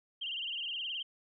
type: tone with vibrato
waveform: sine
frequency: 2976 Hz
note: F#7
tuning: 9 cents sharp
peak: -35 dBFS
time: 0.21-1.03 s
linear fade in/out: 10 ms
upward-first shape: sine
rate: 19 Hz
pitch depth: 130 cents each way
effects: none